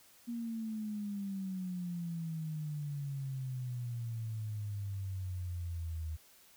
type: exponential sweep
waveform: sine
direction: down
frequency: 238.3 to 78 Hz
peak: -36 dBFS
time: 0.27-6.17 s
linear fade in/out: 20 ms
effects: white hiss -62 dBFS RMS until 6.56 s